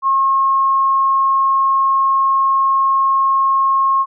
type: tone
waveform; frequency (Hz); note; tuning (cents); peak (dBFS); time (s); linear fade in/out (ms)
sine; 1080; C#6; -45; -11; 0.02-4.06; 50
effects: none